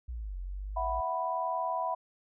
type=linear two-way sweep; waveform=sine; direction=down then up; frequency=63 to 44.37 to 56.2 Hz; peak=-35 dBFS; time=0.08-1.01 s; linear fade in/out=10 ms; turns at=0.38 s
type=chord; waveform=sine; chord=E suspended second; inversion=none; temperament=equal; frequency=659.3 / 740 / 987.8 Hz; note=E5 / F#5 / B5; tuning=0 / 0 / 0 cents; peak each=-35 / -35 / -32 dBFS; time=0.76-1.95 s; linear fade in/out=10 ms
effects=none